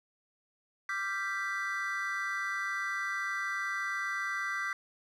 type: chord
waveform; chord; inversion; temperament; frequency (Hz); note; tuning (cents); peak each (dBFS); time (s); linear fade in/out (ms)
triangle; G dominant seventh; second; equal with one note detuned; 1174.7 / 1374.5 / 1568 / 1975.5; D6 / F6 / G6 / B6; 0 / -28 / 0 / 0; -37 / -39 / -35 / -34; 0.89-4.73; 2
effects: none